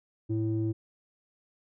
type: tone with low-pass filter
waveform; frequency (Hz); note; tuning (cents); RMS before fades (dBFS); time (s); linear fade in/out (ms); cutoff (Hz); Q
square; 110; A2; 0; -29; 0.29-0.73; 20; 290; 8.2
effects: none